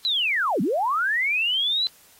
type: linear two-way sweep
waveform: sine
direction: down then up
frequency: 4077 to 164.81 to 4077 Hz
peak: -20 dBFS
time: 0.05-1.87 s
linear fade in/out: 0 ms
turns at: 0.61 s
effects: white hiss -54 dBFS RMS until 2.19 s + AAC 48 kbps